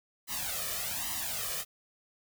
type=noise with flanger; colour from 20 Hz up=white; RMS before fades=-35 dBFS; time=0.27-1.65 s; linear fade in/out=50 ms; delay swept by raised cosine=1 to 1.69 ms; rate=1.2 Hz; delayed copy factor=+1; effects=none